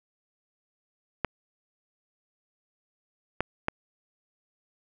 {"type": "clicks", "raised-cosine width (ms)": 0.5, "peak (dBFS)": -10, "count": 3, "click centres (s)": [1.247, 3.406, 3.684], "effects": []}